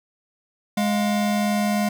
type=tone pair together; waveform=square; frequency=207.7 / 706.1 Hz; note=G#3 / F5; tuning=0 / +19 cents; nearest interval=octave + major sixth; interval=2119 cents; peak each=-21 / -27 dBFS; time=0.77-1.89 s; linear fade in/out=5 ms; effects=none